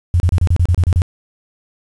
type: tone bursts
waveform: sine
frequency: 87.31 Hz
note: F2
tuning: in tune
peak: -9 dBFS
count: 10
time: 0.14-1.019 s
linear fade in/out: 0 ms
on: 60 ms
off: 31 ms
effects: resampled to 22050 Hz + 7-bit